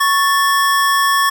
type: tone pair together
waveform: square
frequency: 1108.7 / 1760 Hz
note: C#6 / A6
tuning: 0 / 0 cents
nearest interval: minor sixth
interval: 800 cents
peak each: -14 / -17 dBFS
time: 0-1.3 s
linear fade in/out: 10 ms
effects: none